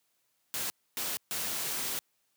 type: noise bursts at uneven times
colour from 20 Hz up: white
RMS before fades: -34 dBFS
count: 3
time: 0.54-0.7 / 0.97-1.17 / 1.31-1.99 s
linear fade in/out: 0 ms
effects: white hiss -75 dBFS RMS until 2.36 s + high-pass 100 Hz 12 dB/octave